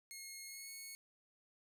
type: tone with pitch glide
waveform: 10% pulse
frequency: 2160 to 2200 Hz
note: C#7 to C#7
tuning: -45 to -14 cents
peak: -39 dBFS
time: 0.11-0.95 s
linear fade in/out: 0 ms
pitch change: +31 cents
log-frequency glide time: 0.46-0.69 s
effects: none